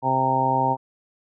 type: harmonic tone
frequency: 131.7 Hz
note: C3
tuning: 12 cents sharp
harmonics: 1 / 2 / 3 / 4 / 5 / 6 / 7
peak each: -28 / -29 / -32 / -30 / -30 / -24 / -21 dBFS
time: 0.02-0.77 s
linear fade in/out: 50 ms
effects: none